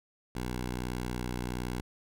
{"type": "tone with pitch glide", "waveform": "10% pulse", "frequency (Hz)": [61.74, 61.31], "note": ["B1", "B1"], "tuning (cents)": [0, -12], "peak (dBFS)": -25, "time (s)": [0.35, 1.81], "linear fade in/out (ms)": 5, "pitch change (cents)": -12, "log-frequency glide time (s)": [0.65, 1.11], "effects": []}